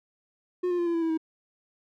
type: tone with pitch steps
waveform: triangle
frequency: 360 / 353 / 346.1 / 339.4 / 332.8 / 326.3 / 320 Hz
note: F#4 / F4 / F4 / F4 / E4 / E4 / D#4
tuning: -47 / +19 / -16 / -49 / +17 / -18 / +49 cents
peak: -22 dBFS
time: 0.63-1.176 s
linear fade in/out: 10 ms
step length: 78 ms
effects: none